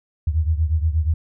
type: beating tone pair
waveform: sine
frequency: 77.1 / 85.5 Hz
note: D#2 / F2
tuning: -15 / -36 cents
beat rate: 8.4 Hz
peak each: -18 / -22 dBFS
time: 0.27-1.14 s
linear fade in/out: 5 ms
effects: none